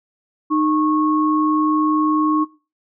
sine tone pair together, 307.4 / 1097 Hz, D#4 / C#6, -21 / -18 cents, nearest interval octave + minor seventh, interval 2203 cents, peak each -16 / -20 dBFS, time 0.5-2.45 s, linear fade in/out 20 ms, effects noise-tail reverb RT60 0.3 s tail -18 dB re dry

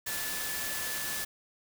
sine tone in noise, 1738 Hz, A6, 22 cents flat, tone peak -40 dBFS, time 0.06-1.25 s, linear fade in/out 10 ms, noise white, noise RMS -35 dBFS, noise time 0.06-1.25 s, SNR -8 dB, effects none

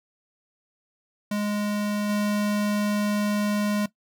square tone with level steps, 207.4 Hz, G#3, 2 cents flat, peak -25 / -23 dBFS, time 1.31-3.86 s, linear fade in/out 5 ms, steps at 2.09 s, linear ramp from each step 5 ms, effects noise-tail reverb RT60 0.1 s tail -17 dB re dry

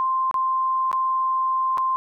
sine tone with dropouts, 1046.5 Hz, C6, in tune, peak -19 dBFS, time 0-1.96 s, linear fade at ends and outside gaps 0 ms, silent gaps 0.312-0.342 / 0.915-0.929 / 1.774-1.781 s, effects none

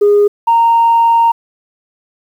sine tone pair in turn, 410.9 / 925.1 Hz, G#4 / A#5, -18 / -13 cents, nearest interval octave + major second, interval 1405 cents, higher second, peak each -4 / -5 dBFS, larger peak first, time 0.01-0.28 / 0.47-1.32 s, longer second, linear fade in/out 10 ms, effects tanh soft clip ceiling -3 dBFS + 7-bit

